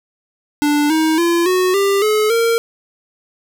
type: tone with pitch steps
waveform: square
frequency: 293.7 / 316.6 / 341.3 / 367.9 / 396.6 / 427.5 / 460.9 Hz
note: D4 / D#4 / F4 / F#4 / G4 / A4 / A#4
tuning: 0 / +30 / -40 / -10 / +20 / -50 / -20 cents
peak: -13 dBFS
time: 0.62-2.58 s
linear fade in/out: 0 ms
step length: 280 ms
effects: none